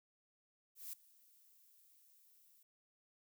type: noise with ADSR envelope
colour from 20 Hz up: violet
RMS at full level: -45 dBFS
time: 0.75-2.63 s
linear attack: 180 ms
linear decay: 6 ms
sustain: -23 dB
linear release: 4 ms
effects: none